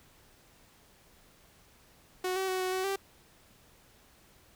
sawtooth tone with pitch steps, 368.3 / 381 / 372.9 / 370.4 / 375.1 / 391.4 Hz, F#4 / G4 / F#4 / F#4 / F#4 / G4, -8 / -49 / +14 / +2 / +24 / -3 cents, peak -26 dBFS, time 2.24-2.96 s, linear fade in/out 5 ms, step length 120 ms, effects pink hiss -61 dBFS RMS until 4.55 s

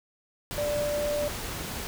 sine tone in noise, 588 Hz, D5, 2 cents sharp, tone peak -26 dBFS, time 0.58-1.28 s, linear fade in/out 0 ms, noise pink, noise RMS -35 dBFS, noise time 0.51-1.87 s, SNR +6 dB, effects none

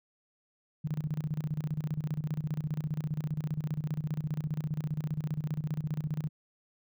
sine tone with tremolo, 152.2 Hz, D#3, 38 cents flat, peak -28 dBFS, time 0.84-6.29 s, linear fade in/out 10 ms, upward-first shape square, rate 15 Hz, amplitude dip 80%, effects none

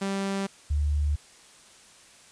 sawtooth / sine tone pair in turn, 196 / 73.57 Hz, G3 / D2, 0 / +4 cents, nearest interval octave + perfect fourth, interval 1696 cents, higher first, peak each -23 / -22 dBFS, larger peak second, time 0.01-0.47 / 0.7-1.16 s, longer neither, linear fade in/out 10 ms, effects white hiss -53 dBFS RMS until 2.31 s + resampled to 22050 Hz

